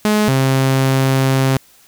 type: tone pair in turn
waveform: sawtooth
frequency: 211.7 / 133.36 Hz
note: G#3 / C3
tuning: +33 / +33 cents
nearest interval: minor sixth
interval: 800 cents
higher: first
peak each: -8 dBFS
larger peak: neither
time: 0.05-0.28 / 0.28-1.57 s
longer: second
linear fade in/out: 0 ms
effects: white hiss -49 dBFS RMS until 1.87 s